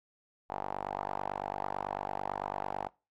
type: tone with band-pass filter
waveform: sawtooth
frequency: 49 Hz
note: G1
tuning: in tune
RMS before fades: -38 dBFS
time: 0.49-2.89 s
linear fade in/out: 20 ms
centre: 820 Hz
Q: 4.3
effects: noise-tail reverb RT60 0.3 s tail -23 dB re dry + AAC 48 kbps